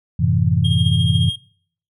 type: chord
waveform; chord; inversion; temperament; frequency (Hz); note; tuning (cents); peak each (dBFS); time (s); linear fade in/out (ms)
sine; F# half-diminished seventh; none; equal; 92.5 / 110 / 130.81 / 164.81; F#2 / A2 / C3 / E3; 0 / 0 / 0 / 0; -19; 0.19-1.3; 10
type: tone with tremolo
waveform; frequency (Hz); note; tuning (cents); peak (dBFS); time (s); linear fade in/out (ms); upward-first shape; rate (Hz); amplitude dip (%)
triangle; 3240; G#7; -43; -19; 0.64-1.36; 10; sine; 14; 55
effects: noise-tail reverb RT60 0.6 s tail -24 dB re dry